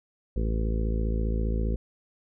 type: harmonic tone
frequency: 55 Hz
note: A1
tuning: in tune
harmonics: 1 / 2 / 3 / 4 / 5 / 6 / 7 / 8 / 9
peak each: -25 / -34 / -37 / -35 / -42 / -42 / -39 / -42 / -41 dBFS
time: 0.36-1.76 s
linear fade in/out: 5 ms
effects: none